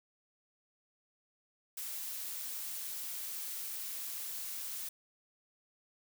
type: noise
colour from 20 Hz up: blue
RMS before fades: -41 dBFS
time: 1.77-4.89 s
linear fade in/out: 5 ms
effects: none